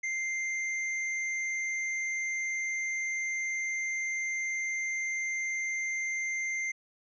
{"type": "tone with hard clipping", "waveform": "sine", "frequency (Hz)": 2093, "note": "C7", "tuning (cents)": 0, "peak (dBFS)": -32, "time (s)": [0.03, 6.72], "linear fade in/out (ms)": 10, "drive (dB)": 11, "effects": ["resampled to 16000 Hz"]}